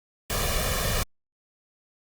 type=noise with comb filter; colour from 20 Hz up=pink; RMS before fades=-26 dBFS; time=0.3-1.03 s; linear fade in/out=0 ms; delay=1.7 ms; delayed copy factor=+0.75; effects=Opus 48 kbps